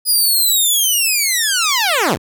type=linear sweep; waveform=10% pulse; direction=down; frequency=4988 to 48.26 Hz; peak=-5 dBFS; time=0.05-2.18 s; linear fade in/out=50 ms; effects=none